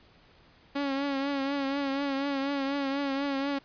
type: tone with vibrato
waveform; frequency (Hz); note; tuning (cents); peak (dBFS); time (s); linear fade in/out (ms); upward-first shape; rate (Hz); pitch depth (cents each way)
sawtooth; 277.2; C#4; 0; -24; 0.75-3.59; 10; triangle; 4.1; 57
effects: pink hiss -59 dBFS RMS until 3.64 s + resampled to 11025 Hz